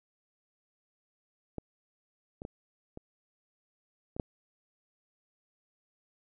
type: clicks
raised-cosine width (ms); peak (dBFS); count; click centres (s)
2; -23 / -28 / -25 / -29 / -28 / -17; 6; 1.583 / 2.419 / 2.451 / 2.974 / 4.165 / 4.198
effects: none